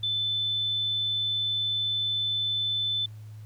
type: tone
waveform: sine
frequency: 3520 Hz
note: A7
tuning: in tune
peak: -25 dBFS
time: 0.03-3.06 s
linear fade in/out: 5 ms
effects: added 107 Hz sine -40 dBFS peak until 3.45 s + pink hiss -61 dBFS RMS until 3.45 s

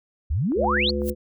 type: exponential sweep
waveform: sine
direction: up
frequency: 61.4 to 4685 Hz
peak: -20 dBFS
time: 0.3-0.91 s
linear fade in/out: 10 ms
type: click train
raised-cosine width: 1 ms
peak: -27 dBFS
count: 5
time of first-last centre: 0.52-1.019 s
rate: 8.02 Hz
type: harmonic tone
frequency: 71.4 Hz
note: D2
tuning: 48 cents flat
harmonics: 1 / 3 / 5 / 7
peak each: -28 / -28 / -28 / -28 dBFS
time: 0.55-1.15 s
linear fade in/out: 50 ms
type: noise with exponential growth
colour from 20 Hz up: violet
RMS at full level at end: -28 dBFS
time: 1-1.1 s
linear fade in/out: 2 ms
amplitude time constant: 20 ms
effects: none

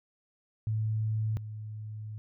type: tone pair in turn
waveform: sine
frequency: 109.1 / 107.47 Hz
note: A2 / A2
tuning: -14 / -40 cents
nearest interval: unison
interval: 26 cents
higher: first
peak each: -27 / -37 dBFS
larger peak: first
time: 0.67-1.37 / 1.37-2.18 s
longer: second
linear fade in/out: 0 ms
effects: none

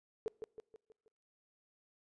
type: tone with echo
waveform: sine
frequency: 439.4 Hz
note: A4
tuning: 2 cents flat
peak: -33 dBFS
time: 0.26-0.28 s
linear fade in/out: 0 ms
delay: 160 ms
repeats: 5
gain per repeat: -6 dB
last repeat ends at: 1.08 s
effects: noise-tail reverb RT60 0.8 s tail -26 dB re dry + resampled to 22050 Hz

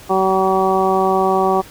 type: harmonic tone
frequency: 190 Hz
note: F#3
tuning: 46 cents sharp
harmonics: 1 / 2 / 3 / 4 / 5 / 6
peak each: -23 / -17 / -23 / -17 / -23 / -21 dBFS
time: 0.09-1.62 s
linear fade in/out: 20 ms
effects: pink hiss -40 dBFS RMS until 1.7 s

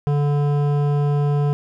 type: tone with hard clipping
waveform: sine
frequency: 145 Hz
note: D3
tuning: 22 cents flat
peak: -18 dBFS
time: 0.07-1.53 s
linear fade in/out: 0 ms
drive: 13 dB
effects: none

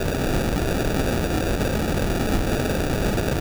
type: noise with sample-and-hold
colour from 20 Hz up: pink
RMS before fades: -22 dBFS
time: 0-3.4 s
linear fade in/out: 5 ms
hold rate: 1050 Hz
effects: none

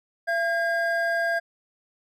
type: tone pair together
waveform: triangle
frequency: 676 / 1617.6 Hz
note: E5 / G#6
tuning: +43 / -46 cents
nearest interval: octave + minor third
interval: 1511 cents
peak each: -23 dBFS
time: 0.27-1.4 s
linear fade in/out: 20 ms
effects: none

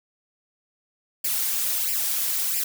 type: noise with flanger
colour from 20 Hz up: blue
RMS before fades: -25 dBFS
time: 1.24-2.64 s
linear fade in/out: 5 ms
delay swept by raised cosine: 0.39 to 4.39 ms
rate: 1.5 Hz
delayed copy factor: +0.85
effects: none

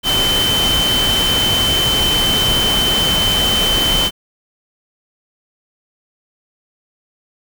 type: tone in noise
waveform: sine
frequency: 3070 Hz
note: G7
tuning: 37 cents flat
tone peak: -14 dBFS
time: 0.03-4.11 s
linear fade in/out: 50 ms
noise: pink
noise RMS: -19 dBFS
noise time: 0.03-4.11 s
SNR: +2 dB
effects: none

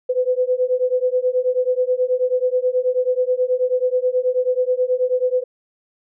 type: beating tone pair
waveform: sine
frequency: 500 / 509.3 Hz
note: B4 / C5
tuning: +21 / -47 cents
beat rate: 9.3 Hz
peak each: -19 dBFS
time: 0.09-5.44 s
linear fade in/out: 10 ms
effects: none

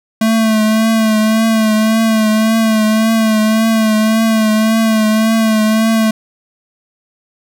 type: tone with vibrato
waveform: square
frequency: 220 Hz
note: A3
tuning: in tune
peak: -10 dBFS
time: 0.21-6.11 s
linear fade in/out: 5 ms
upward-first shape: triangle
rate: 1.8 Hz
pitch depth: 42 cents each way
effects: none

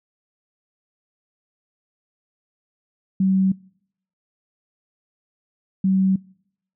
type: tone pair in turn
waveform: sine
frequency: 190.4 / 190.4 Hz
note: F#3 / F#3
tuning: +50 / +50 cents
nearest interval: unison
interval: 0 cents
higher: neither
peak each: -15 dBFS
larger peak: neither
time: 3.2-3.52 / 5.84-6.16 s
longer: neither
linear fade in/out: 5 ms
effects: noise-tail reverb RT60 0.7 s tail -24 dB re dry

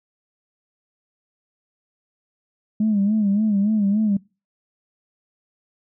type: tone with vibrato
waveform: sine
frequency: 207.7 Hz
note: G#3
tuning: in tune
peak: -15 dBFS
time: 2.8-4.17 s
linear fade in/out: 5 ms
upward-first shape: sine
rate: 3.5 Hz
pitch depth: 94 cents each way
effects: noise-tail reverb RT60 0.3 s tail -24 dB re dry + tanh soft clip ceiling -12 dBFS

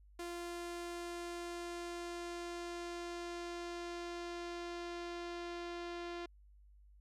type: tone with low-pass filter sweep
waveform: sawtooth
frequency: 346.3 Hz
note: F4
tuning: 15 cents flat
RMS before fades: -44 dBFS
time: 0.19-6.26 s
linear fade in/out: 5 ms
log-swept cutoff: 11000 to 4200 Hz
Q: 1
effects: added 50 Hz sine -59 dBFS peak until 7 s

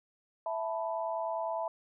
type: chord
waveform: sine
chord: E suspended fourth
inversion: none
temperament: just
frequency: 659.3 / 879 / 988.9 Hz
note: E5 / A5 / B5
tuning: 0 / -2 / +2 cents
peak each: -34 / -37 / -38 dBFS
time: 0.46-1.68 s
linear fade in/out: 2 ms
effects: none

